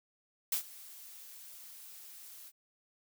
blue noise with ADSR envelope, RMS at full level -30 dBFS, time 0.52-2.52 s, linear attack 4 ms, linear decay 100 ms, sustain -21 dB, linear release 46 ms, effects none

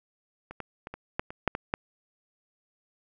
clicks, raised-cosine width 0.5 ms, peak -26 / -20 / -23 / -23 / -12 / -24 / -8 / -16 / -11 dBFS, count 9, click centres 0.51 / 0.603 / 0.871 / 0.94 / 1.195 / 1.305 / 1.477 / 1.551 / 1.739 s, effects none

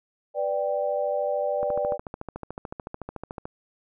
sine chord, G major, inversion first, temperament equal, 493.9 / 587.3 / 784 Hz, B4 / D5 / G5, 0 / 0 / 0 cents, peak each -30 / -25 / -31 dBFS, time 0.34-1.98 s, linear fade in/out 50 ms
click train, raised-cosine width 1 ms, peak -20 dBFS, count 26, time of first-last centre 1.63-3.455 s, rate 13.7 Hz
effects none

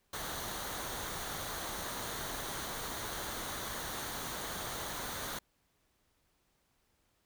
pink noise with comb filter, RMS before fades -40 dBFS, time 0.13-5.39 s, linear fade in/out 5 ms, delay 0.39 ms, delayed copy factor -0.5, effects pink hiss -75 dBFS RMS until 7.25 s

